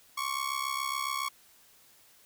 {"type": "ring-modulated tone", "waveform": "sawtooth", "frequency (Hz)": 1108.7, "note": "C#6", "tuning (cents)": 0, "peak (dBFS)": -24, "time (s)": [0.17, 1.29], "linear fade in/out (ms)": 10, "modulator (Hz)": 33.6, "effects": ["white hiss -60 dBFS RMS until 2.25 s"]}